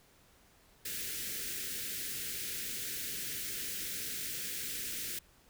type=band-stop noise; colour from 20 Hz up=white; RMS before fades=-39 dBFS; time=0.85-5.19 s; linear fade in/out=5 ms; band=490 to 1500 Hz; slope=48 dB/octave; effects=pink hiss -64 dBFS RMS until 5.49 s